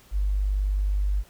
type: tone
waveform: sine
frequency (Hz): 49.5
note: G1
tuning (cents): +18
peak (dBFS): -21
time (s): 0.11-1.24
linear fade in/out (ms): 50
effects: pink hiss -55 dBFS RMS until 1.29 s